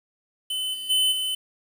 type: tone with level steps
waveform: square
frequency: 3033 Hz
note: F#7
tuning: 42 cents sharp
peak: -26 / -32 / -19 / -25 dBFS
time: 0.5-1.35 s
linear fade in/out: 5 ms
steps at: 0.73 / 0.89 / 1.11 s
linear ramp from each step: 20 ms
effects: 8-bit